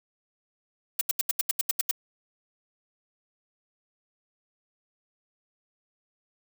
blue noise bursts, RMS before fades -24 dBFS, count 10, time 0.99-1.912 s, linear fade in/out 5 ms, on 22 ms, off 78 ms, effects none

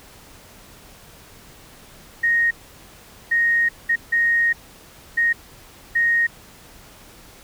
sine tone bursts at uneven times, 1864.7 Hz, A#6, in tune, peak -15 dBFS, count 6, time 2.23-2.51 / 3.31-3.69 / 3.89-3.96 / 4.12-4.53 / 5.17-5.33 / 5.95-6.27 s, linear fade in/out 10 ms, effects pink hiss -46 dBFS RMS until 7.43 s

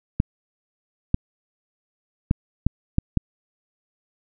clicks, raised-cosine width 5 ms, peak -5 dBFS, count 6, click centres 0.201 / 1.144 / 2.311 / 2.666 / 2.984 / 3.173 s, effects none

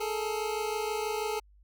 25% pulse tone pair together, 423.7 / 449.9 Hz, G#4 / A4, +35 / +39 cents, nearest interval minor second, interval 104 cents, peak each -28 / -31 dBFS, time 0-1.4 s, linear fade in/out 10 ms, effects added 50 Hz sine -56 dBFS peak until 1.63 s

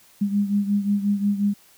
sine beating tone pair, 201.6 / 207.2 Hz, G3 / G#3, +49 / -4 cents, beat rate 5.6 Hz, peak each -20 / -25 dBFS, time 0.21-1.54 s, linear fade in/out 10 ms, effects white hiss -54 dBFS RMS until 1.77 s

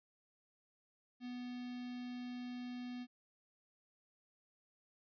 square tone with notch filter, 246.9 Hz, B3, in tune, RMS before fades -45 dBFS, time 1.2-3.07 s, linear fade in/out 50 ms, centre 1000 Hz, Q 0.74, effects resampled to 11025 Hz

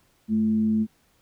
sine tone with frequency modulation, 217.4 Hz, A3, 21 cents flat, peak -19 dBFS, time 0.28-0.87 s, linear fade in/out 50 ms, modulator 122 Hz, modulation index 0.25, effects pink hiss -64 dBFS RMS until 1.21 s

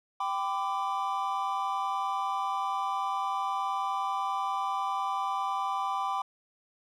triangle chord, G major, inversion none, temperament equal with one note detuned, 784 / 1004.5 / 1174.7 Hz, G5 / B5 / D6, 0 / +29 / 0 cents, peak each -31 dBFS, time 0.2-6.22 s, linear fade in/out 5 ms, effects none

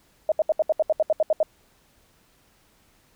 sine tone bursts, 626 Hz, D#5, 10 cents sharp, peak -16 dBFS, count 12, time 0.29-1.43 s, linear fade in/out 2 ms, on 29 ms, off 72 ms, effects pink hiss -61 dBFS RMS until 3.15 s

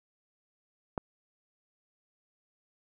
click, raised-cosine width 1 ms, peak -17 dBFS, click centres 0.978 s, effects none

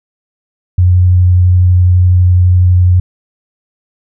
sine tone with vibrato, 90.2 Hz, F#2, 44 cents flat, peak -4 dBFS, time 0.78-3 s, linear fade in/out 5 ms, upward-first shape sine, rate 12 Hz, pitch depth 11 cents each way, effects none

